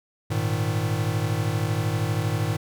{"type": "chord", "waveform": "square", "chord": "Ab suspended second", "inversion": "none", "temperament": "equal", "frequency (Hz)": [103.83, 116.54, 155.56], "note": ["Ab2", "Bb2", "Eb3"], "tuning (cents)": [0, 0, 0], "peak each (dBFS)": [-27, -28, -29], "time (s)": [0.3, 2.57], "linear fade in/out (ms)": 10, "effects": []}